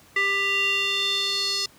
square tone with band-pass filter sweep, 395.8 Hz, G4, 17 cents sharp, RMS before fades -24 dBFS, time 0.16-1.66 s, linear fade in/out 5 ms, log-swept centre 2100 to 4900 Hz, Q 4.7, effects pink hiss -53 dBFS RMS until 1.78 s + high-pass 60 Hz 12 dB/octave

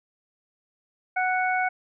harmonic tone, 740 Hz, F#5, in tune, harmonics 1 / 2 / 3, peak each -24 / -27 / -29 dBFS, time 1.16-1.69 s, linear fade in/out 10 ms, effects none

